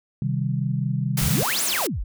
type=chord; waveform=sine; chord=C minor; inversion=none; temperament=equal; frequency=130.81 / 155.56 / 196 Hz; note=C3 / Eb3 / G3; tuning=0 / 0 / 0 cents; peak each=-24 / -26 / -28 dBFS; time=0.22-1.43 s; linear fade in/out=2 ms
type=high-pass noise; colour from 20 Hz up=white; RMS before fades=-26 dBFS; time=1.17-1.87 s; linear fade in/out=5 ms; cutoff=110 Hz; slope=48 dB/octave
type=exponential two-way sweep; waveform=sine; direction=up then down; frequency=31.86 to 11320 to 31.86 Hz; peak=-24 dBFS; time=1.21-2.04 s; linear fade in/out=10 ms; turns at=1.64 s
effects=none